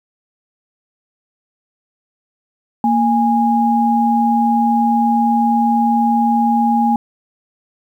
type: tone pair together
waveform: sine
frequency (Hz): 232.1 / 824.2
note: A#3 / G#5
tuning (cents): -7 / -13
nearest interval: octave + minor seventh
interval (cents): 2194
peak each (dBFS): -14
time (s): 2.84-6.96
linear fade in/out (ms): 2
effects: 8-bit